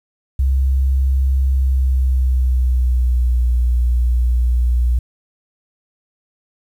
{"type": "tone with pitch glide", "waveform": "sine", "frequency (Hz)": [66.4, 60.54], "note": ["C2", "B1"], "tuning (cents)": [26, -34], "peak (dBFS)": -12, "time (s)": [0.39, 4.99], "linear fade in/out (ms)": 5, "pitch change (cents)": -160, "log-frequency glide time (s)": [1.46, 3.45], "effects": ["8-bit"]}